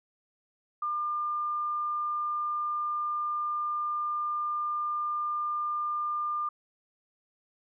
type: tone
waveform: sine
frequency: 1200 Hz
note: D6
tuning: 37 cents sharp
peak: -28 dBFS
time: 0.82-6.49 s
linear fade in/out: 5 ms
effects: none

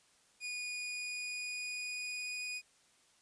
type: tone with pitch glide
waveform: sawtooth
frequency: 2457 to 2473 Hz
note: D#7 to D#7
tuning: -22 to -11 cents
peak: -35 dBFS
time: 0.4-2.62 s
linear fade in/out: 50 ms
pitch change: +11 cents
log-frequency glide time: 0.75-2.46 s
effects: white hiss -68 dBFS RMS until 3.21 s + resampled to 22050 Hz

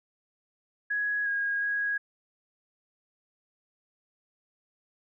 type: tone with pitch steps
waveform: sine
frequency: 1670 / 1636 / 1652 Hz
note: G#6 / G#6 / G#6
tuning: +9 / -26 / -10 cents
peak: -26 dBFS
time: 0.9-1.98 s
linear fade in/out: 10 ms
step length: 360 ms
effects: none

